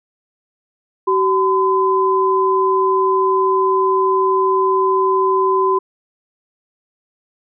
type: tone pair together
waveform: sine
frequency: 380.6 / 1016 Hz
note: F#4 / B5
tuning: +49 / +49 cents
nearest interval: octave + perfect fourth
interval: 1700 cents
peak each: -15 dBFS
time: 1.07-5.79 s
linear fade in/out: 10 ms
effects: none